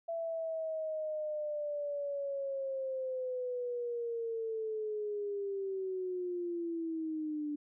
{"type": "linear sweep", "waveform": "sine", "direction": "down", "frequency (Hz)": [669, 292.7], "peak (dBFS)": -34, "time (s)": [0.08, 7.56], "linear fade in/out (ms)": 10, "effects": []}